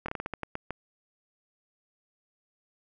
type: slowing click train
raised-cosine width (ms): 0.5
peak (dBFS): -18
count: 10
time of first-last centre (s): 0.06-0.707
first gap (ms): 24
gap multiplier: 1.26
effects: none